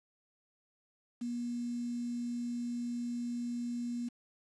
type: tone with quantisation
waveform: sine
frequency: 239.9 Hz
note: A#3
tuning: 50 cents sharp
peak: -34 dBFS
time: 1.21-4.09 s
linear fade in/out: 10 ms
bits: 9
effects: resampled to 24000 Hz